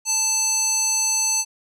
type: tone with band-pass filter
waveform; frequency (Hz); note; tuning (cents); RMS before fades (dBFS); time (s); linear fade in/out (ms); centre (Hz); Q
square; 880; A5; 0; -21; 0.05-1.45; 50; 6800; 5.2
effects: none